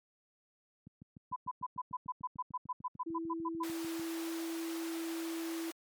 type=click train; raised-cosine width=5 ms; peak=-35 dBFS; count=22; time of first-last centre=0.87-3.995 s; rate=6.72 Hz
type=tone bursts; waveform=sine; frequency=1002 Hz; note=B5; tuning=25 cents sharp; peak=-33 dBFS; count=16; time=1.32-3.642 s; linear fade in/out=10 ms; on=42 ms; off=110 ms
type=tone; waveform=sine; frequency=329.6 Hz; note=E4; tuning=in tune; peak=-36 dBFS; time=3.06-5.71 s; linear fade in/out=10 ms
type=high-pass noise; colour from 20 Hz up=pink; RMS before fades=-47 dBFS; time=3.63-5.72 s; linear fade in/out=5 ms; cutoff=590 Hz; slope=24 dB/octave
effects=high-pass 150 Hz 12 dB/octave + MP3 96 kbps